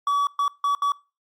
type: tone bursts at uneven times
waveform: triangle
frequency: 1140 Hz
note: C#6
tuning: 48 cents sharp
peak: -17 dBFS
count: 4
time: 0.07-0.27 / 0.39-0.48 / 0.64-0.75 / 0.82-0.92 s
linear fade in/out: 2 ms
effects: noise-tail reverb RT60 0.3 s tail -21 dB re dry + Opus 48 kbps